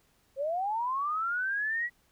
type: linear sweep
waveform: sine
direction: up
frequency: 523.3 to 1952 Hz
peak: -28 dBFS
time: 0.36-1.9 s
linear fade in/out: 50 ms
effects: pink hiss -68 dBFS RMS until 2.11 s